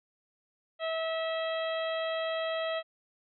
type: harmonic tone with a mistuned harmonic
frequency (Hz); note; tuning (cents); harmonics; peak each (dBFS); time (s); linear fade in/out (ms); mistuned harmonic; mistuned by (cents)
648; E5; -30; 1 / 2 / 3 / 4 / 5 / 6; -31 / -39 / -40 / -44 / -41 / -47; 0.79-2.83; 50; 4; +16
effects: none